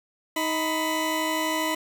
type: tone pair together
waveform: 20% pulse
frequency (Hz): 315.2 / 997.8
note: D#4 / B5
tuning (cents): +23 / +17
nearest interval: octave + minor sixth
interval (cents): 1994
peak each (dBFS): -22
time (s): 0.36-1.75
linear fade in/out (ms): 5
effects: none